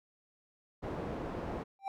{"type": "low-pass noise", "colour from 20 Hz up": "white", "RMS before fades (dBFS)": -39, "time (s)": [0.82, 1.64], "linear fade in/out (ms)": 20, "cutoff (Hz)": 600, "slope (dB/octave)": 12}
{"type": "tone with exponential growth", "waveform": "triangle", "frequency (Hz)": 784, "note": "G5", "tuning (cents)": 0, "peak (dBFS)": -28, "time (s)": [1.79, 1.88], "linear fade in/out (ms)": 1, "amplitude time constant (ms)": 19}
{"effects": []}